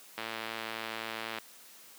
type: click train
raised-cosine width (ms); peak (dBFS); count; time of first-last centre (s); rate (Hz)
0.3; -20; 136; 0.18-1.385; 112
effects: white hiss -54 dBFS RMS until 1.98 s + high-pass 200 Hz 12 dB/octave